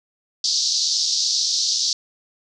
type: band-pass noise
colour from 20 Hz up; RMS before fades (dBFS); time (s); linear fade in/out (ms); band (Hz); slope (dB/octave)
pink; -21; 0.44-1.93; 2; 4100 to 6100; 48
effects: none